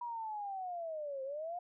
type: linear two-way sweep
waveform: sine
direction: down then up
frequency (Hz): 970 to 523.3 to 722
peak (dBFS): -38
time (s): 0.01-1.59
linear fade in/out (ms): 5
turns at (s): 1.23
effects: none